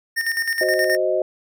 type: tone with tremolo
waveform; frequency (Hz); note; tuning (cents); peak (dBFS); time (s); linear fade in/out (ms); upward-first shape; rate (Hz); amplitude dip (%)
square; 1826; A#6; -36; -19; 0.16-0.97; 20; square; 9.5; 60
type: chord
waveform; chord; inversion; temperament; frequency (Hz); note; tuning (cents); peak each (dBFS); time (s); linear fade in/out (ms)
sine; C diminished; second; equal; 370 / 523.3 / 622.3; Gb4 / C5 / Eb5; 0 / 0 / 0; -23 / -23 / -20; 0.61-1.22; 2
effects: none